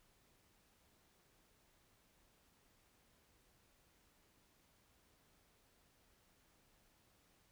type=silence; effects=pink hiss -73 dBFS RMS until 7.51 s